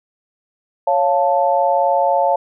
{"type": "chord", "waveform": "sine", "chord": "Db augmented", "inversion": "none", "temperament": "equal", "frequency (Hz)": [554.4, 698.5, 880], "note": ["Db5", "F5", "A5"], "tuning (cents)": [0, 0, 0], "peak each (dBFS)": -17, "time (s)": [0.87, 2.36], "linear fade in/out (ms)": 5, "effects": []}